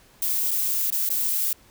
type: noise with dropouts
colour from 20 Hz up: violet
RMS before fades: -24 dBFS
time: 0.22-1.53 s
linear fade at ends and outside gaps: 2 ms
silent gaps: 0.509-0.513 / 0.903-0.923 / 1.091-1.102 s
effects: pink hiss -55 dBFS RMS until 1.7 s